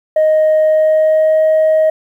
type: tone with pitch glide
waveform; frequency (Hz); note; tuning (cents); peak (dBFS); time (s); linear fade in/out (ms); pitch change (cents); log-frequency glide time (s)
sine; 623 to 629.1; D#5 to D#5; +2 to +19; -6; 0.16-1.9; 5; +17; 0.63-1.41
effects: tanh soft clip ceiling -6 dBFS + 8-bit